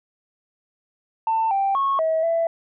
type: tone with pitch steps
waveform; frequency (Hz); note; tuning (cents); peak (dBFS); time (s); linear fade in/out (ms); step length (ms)
sine; 894 / 785 / 1097 / 642 / 665; A5 / G5 / C#6 / E5 / E5; +27 / +2 / -18 / -46 / +15; -17; 1.27-2.47; 2; 240
effects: tanh soft clip ceiling -14 dBFS